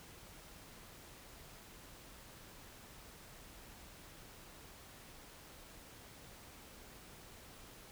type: silence
effects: pink hiss -56 dBFS RMS until 7.91 s